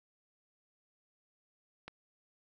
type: click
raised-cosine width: 0.3 ms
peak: -28 dBFS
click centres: 1.88 s
effects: none